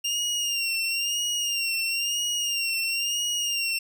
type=tone with vibrato; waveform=25% pulse; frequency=2797 Hz; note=F7; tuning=2 cents sharp; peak=-21 dBFS; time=0.04-3.79 s; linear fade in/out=10 ms; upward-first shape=sine; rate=1 Hz; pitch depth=59 cents each way; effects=none